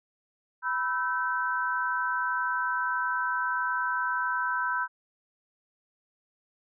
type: chord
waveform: sine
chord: E minor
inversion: second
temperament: equal with one note detuned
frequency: 987.8 / 1318.5 / 1540.2 Hz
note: B5 / E6 / G6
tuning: 0 / 0 / -31 cents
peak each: -30 / -33 / -29 dBFS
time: 0.62-4.88 s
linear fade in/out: 50 ms
effects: none